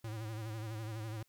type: tone with vibrato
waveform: square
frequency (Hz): 110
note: A2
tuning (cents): 0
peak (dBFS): -40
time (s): 0.04-1.23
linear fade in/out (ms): 5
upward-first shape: sine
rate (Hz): 12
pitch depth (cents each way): 68
effects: white hiss -75 dBFS RMS until 1.28 s